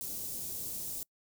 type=band-stop noise; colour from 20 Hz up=white; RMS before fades=-39 dBFS; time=0.01-1.03 s; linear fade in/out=0 ms; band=400 to 6900 Hz; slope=12 dB/octave; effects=noise-tail reverb RT60 0.1 s tail -26 dB re dry